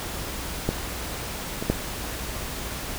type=clicks; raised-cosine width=2 ms; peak=-9 / -14 / -7 dBFS; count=3; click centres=0.69 / 1.625 / 1.7 s; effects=added 60 Hz sine -39 dBFS peak until 2.98 s + pink hiss -33 dBFS RMS until 2.98 s